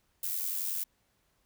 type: noise with amplitude modulation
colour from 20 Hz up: violet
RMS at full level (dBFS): -31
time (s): 0.23-0.84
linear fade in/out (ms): 5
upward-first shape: sine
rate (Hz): 90.6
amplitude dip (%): 60
effects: pink hiss -73 dBFS RMS until 1.45 s